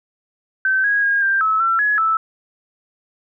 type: tone with pitch steps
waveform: sine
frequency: 1543 / 1650 / 1629 / 1583 / 1298 / 1348 / 1686 / 1315 Hz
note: G6 / G#6 / G#6 / G6 / E6 / E6 / G#6 / E6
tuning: -28 / -12 / -34 / +17 / -27 / +38 / +26 / -5 cents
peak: -14 dBFS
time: 0.65-2.17 s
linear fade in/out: 2 ms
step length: 190 ms
effects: none